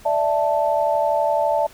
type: chord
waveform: sine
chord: D suspended second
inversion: none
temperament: equal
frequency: 587.3 / 659.3 / 880 Hz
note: D5 / E5 / A5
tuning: 0 / 0 / 0 cents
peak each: -21 dBFS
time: 0.05-1.67 s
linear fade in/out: 10 ms
effects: pink hiss -47 dBFS RMS until 1.73 s